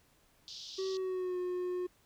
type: band-pass noise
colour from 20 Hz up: white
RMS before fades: -47 dBFS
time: 0.48-0.97 s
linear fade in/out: 0 ms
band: 3300 to 5500 Hz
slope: 48 dB/octave
type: tone with pitch glide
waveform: triangle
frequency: 381.6 to 360.6 Hz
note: G4 to F#4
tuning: -47 to -45 cents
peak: -31 dBFS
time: 0.78-1.87 s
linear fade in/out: 10 ms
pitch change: -98 cents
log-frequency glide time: 0.89-1.38 s
effects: pink hiss -68 dBFS RMS until 2.05 s